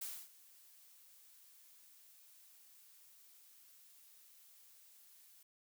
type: noise with ADSR envelope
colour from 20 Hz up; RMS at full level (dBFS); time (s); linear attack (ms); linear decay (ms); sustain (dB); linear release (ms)
blue; -43; 0.01-5.43; 8; 260; -20; 4
effects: none